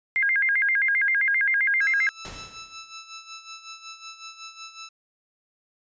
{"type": "tone with vibrato", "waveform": "sine", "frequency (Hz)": 1847, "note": "A#6", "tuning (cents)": -16, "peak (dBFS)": -19, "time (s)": [0.16, 2.09], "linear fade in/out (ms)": 0, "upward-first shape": "square", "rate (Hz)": 7.6, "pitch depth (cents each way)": 220}
{"type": "tone with tremolo", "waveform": "10% pulse", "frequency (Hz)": 1318.5, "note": "E6", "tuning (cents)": 0, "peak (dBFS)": -28, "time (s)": [1.81, 4.89], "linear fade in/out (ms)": 5, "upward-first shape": "sine", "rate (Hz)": 5.4, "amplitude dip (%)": 70}
{"type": "noise with exponential decay", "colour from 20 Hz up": "pink", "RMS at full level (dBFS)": -36, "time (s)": [2.25, 2.94], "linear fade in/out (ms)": 0, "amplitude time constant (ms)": 150}
{"effects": ["resampled to 16000 Hz"]}